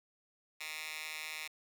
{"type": "tone with high-pass filter", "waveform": "10% pulse", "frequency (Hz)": 155.56, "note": "D#3", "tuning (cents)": 0, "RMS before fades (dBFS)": -43, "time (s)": [0.6, 1.48], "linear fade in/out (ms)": 10, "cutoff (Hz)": 2200, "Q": 1.6, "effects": []}